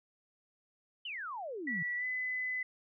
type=exponential sweep; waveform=sine; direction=down; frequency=3124 to 152.6 Hz; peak=-38 dBFS; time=1.05-1.83 s; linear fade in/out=5 ms
type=tone with pitch glide; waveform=sine; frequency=1951 to 2012 Hz; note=B6 to B6; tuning=-22 to +32 cents; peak=-33 dBFS; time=1.67-2.63 s; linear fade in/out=5 ms; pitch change=+54 cents; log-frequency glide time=1.97-2.05 s
effects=none